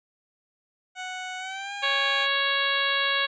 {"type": "tone with pitch glide", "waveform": "15% pulse", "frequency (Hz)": [740, 807], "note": ["F#5", "G#5"], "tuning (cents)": [0, -50], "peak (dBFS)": -26, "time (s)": [0.95, 2.28], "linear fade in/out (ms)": 50, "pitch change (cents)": 150, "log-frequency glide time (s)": [1.38, 1.73]}
{"type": "harmonic tone", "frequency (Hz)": 554.4, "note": "C#5", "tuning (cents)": 0, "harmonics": [1, 2, 3, 4, 5, 6, 7, 8], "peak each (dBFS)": [-34, -30, -27, -31, -31, -30, -30, -40], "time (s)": [1.82, 3.27], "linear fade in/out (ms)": 20}
{"effects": ["resampled to 16000 Hz"]}